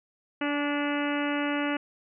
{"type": "harmonic tone with a mistuned harmonic", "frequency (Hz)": 290.2, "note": "D4", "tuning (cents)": -21, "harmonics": [1, 2, 3, 4, 5, 6, 7, 8, 9, 10], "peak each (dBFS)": [-28, -34, -37, -38, -36, -39, -38, -42, -39, -41], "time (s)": [0.41, 1.77], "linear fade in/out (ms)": 5, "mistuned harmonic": 3, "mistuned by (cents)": -20, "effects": []}